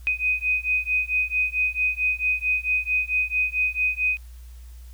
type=beating tone pair; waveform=sine; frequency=2500 / 2504.5 Hz; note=D#7 / D#7; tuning=+8 / +11 cents; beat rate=4.5 Hz; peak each=-24 dBFS; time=0.07-4.17 s; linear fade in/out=0 ms; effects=added 60 Hz sine -39 dBFS peak until 4.93 s + white hiss -57 dBFS RMS until 4.93 s